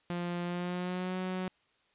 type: tone with pitch glide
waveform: sawtooth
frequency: 174.61 to 184.99 Hz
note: F3 to F#3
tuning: 0 to 0 cents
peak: -29 dBFS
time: 0.1-1.48 s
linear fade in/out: 0 ms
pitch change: +100 cents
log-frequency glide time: 0.44-1.17 s
effects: white hiss -70 dBFS RMS until 1.94 s + resampled to 8000 Hz